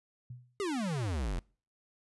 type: tone with exponential decay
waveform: sine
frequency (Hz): 123.47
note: B2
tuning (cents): 0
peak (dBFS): -39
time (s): 0.3-0.59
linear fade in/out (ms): 5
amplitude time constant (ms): 63
type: exponential sweep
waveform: square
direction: down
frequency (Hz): 423.1 to 39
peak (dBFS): -32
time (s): 0.6-1.39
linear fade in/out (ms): 0
effects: noise-tail reverb RT60 0.4 s tail -25 dB re dry + resampled to 24000 Hz